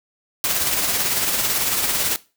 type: noise with tremolo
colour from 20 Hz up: white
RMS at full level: -19 dBFS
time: 0.44-2.16 s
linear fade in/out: 0 ms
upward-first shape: triangle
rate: 18 Hz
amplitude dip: 45%
effects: noise-tail reverb RT60 0.3 s tail -19 dB re dry